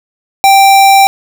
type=tone; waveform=square; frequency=784 Hz; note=G5; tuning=in tune; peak=-3 dBFS; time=0.44-1.07 s; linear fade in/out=0 ms; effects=none